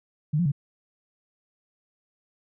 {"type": "tone with pitch steps", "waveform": "sine", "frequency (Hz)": [150.5, 175.4, 141.4], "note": ["D3", "F3", "C#3"], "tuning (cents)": [43, 8, 35], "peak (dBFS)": -20, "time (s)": [0.33, 0.519], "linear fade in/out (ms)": 10, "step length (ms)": 63, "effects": []}